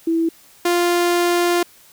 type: tone pair in turn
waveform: sine / sawtooth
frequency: 329.5 / 349.1 Hz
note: E4 / F4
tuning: -1 / -1 cents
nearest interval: minor second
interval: 100 cents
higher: second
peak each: -15 / -11 dBFS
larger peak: second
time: 0.07-0.29 / 0.65-1.63 s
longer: second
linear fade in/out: 5 ms
effects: white hiss -49 dBFS RMS until 1.92 s